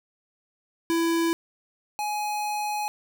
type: tone pair in turn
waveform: square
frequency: 332.8 / 838.6 Hz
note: E4 / G#5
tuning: +17 / +17 cents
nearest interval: octave + major third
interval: 1600 cents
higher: second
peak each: -22 / -27 dBFS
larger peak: first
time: 0.9-1.33 / 1.99-2.88 s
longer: second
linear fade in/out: 0 ms
effects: none